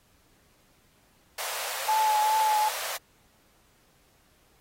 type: high-pass noise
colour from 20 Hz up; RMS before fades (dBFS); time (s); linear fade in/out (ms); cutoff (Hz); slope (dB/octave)
pink; -34; 1.38-2.97; 5; 530; 48
type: tone with vibrato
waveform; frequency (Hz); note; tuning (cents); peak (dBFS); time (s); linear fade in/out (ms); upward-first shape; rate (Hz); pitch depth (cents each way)
sine; 861; A5; -38; -21; 1.88-2.69; 10; triangle; 2.5; 27
effects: pink hiss -64 dBFS RMS until 4.6 s + AAC 48 kbps